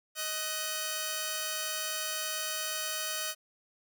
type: tone pair together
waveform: 5% pulse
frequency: 625.7 / 1496 Hz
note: D#5 / F#6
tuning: +10 / +19 cents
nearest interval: octave + minor third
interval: 1509 cents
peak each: -24 dBFS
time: 0.15-3.35 s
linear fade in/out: 50 ms
effects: none